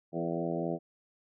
harmonic tone with a mistuned harmonic, 84.1 Hz, E2, 35 cents sharp, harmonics 2 / 3 / 4 / 5 / 6 / 7 / 8 / 9, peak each -36 / -39 / -36 / -39 / -41 / -39 / -39 / -45 dBFS, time 0.12-0.79 s, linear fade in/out 50 ms, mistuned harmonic 6, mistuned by -18 cents, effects none

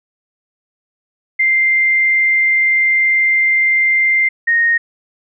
sine tone pair in turn, 2093 / 1859.8 Hz, C7 / A#6, 0 / -5 cents, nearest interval major second, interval 205 cents, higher first, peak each -10 dBFS, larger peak neither, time 1.39-4.29 / 4.47-4.78 s, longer first, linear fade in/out 10 ms, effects none

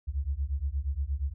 sine beating tone pair, 65.6 / 74.1 Hz, C2 / D2, +5 / +16 cents, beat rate 8.5 Hz, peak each -31 dBFS, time 0.07-1.34 s, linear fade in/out 20 ms, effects none

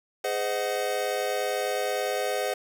square chord, Ab dominant seventh, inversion none, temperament equal with one note detuned, 415.3 / 513.1 / 622.3 / 740 Hz, Ab4 / C5 / Eb5 / Gb5, 0 / -34 / 0 / 0 cents, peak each -33 / -31 / -33 / -33 dBFS, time 0.24-2.54 s, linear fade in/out 5 ms, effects none

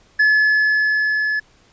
triangle tone with level ramp, 1716 Hz, A6, 44 cents flat, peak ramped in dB -9 to -16 dBFS, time 0.19-1.4 s, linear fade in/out 10 ms, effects pink hiss -54 dBFS RMS until 1.72 s + resampled to 16000 Hz

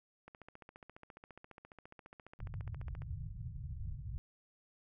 click train, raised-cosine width 0.5 ms, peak -37 dBFS, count 41, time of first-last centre 0.28-3.02 s, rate 14.6 Hz
white low-pass noise, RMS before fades -43 dBFS, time 2.39-4.18 s, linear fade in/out 0 ms, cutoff 140 Hz, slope 48 dB/octave
effects none

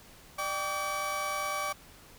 30% pulse tone cluster, 597 / 782 / 1144 Hz, D5 / G5 / D6, +28 / -4 / -46 cents, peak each -35 / -36 / -30 dBFS, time 0.38-1.73 s, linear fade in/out 10 ms, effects pink hiss -54 dBFS RMS until 2.18 s

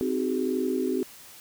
sine chord, Ab dominant seventh, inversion first, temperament just, 259.6 / 311.5 / 373.8 / 415.3 Hz, C4 / Eb4 / Gb4 / Ab4, -13 / +2 / +18 / 0 cents, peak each -28 / -33 / -28 / -32 dBFS, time 0.01-1.03 s, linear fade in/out 0 ms, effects white hiss -48 dBFS RMS until 1.4 s

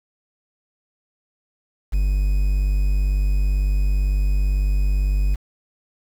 triangle tone with quantisation, 48.97 Hz, G1, 1 cent flat, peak -14 dBFS, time 1.92-5.36 s, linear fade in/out 20 ms, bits 7, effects none

